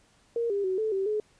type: tone with pitch steps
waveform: sine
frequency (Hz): 466.9 / 401.3 / 375.1 / 436.6 / 386.4 / 425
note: A#4 / G4 / F#4 / A4 / G4 / G#4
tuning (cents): +3 / +41 / +24 / -13 / -25 / +40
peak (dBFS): -25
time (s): 0.36-1.2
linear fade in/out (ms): 2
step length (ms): 140
effects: pink hiss -63 dBFS RMS until 1.39 s + resampled to 22050 Hz